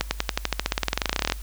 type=accelerating click train; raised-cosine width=0.2 ms; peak=-4 dBFS; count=26; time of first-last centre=0.01-1.322 s; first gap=100 ms; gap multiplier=0.94; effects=added 50 Hz sine -33 dBFS peak until 1.42 s + white hiss -47 dBFS RMS until 1.42 s